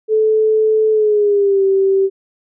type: tone with pitch glide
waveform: sine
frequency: 435.2 to 387.7 Hz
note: A4 to G4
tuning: -19 to -19 cents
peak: -10 dBFS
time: 0.08-2.1 s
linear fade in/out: 50 ms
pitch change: -200 cents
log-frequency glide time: 0.91-1.64 s
effects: none